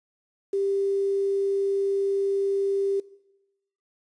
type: tone with quantisation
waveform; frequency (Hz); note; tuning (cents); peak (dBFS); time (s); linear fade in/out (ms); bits
sine; 394.5; G4; +11; -22; 0.53-3; 5; 8
effects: noise-tail reverb RT60 0.9 s tail -20 dB re dry + resampled to 22050 Hz